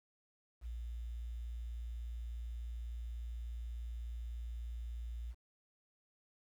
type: tone with quantisation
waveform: sine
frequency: 58.27 Hz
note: A#1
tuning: in tune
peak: -40 dBFS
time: 0.61-5.35 s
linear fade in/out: 50 ms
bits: 11
effects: none